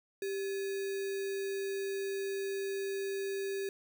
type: tone with sample-and-hold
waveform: sine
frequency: 392 Hz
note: G4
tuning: in tune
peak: -33 dBFS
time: 0.22-3.69 s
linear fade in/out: 2 ms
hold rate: 2100 Hz
effects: none